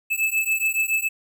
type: beating tone pair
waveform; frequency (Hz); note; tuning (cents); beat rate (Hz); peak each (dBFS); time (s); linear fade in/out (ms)
square; 2613 / 2620.1; E7 / E7; -16 / -11; 7.1; -24; 0.1-1.09; 20
effects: none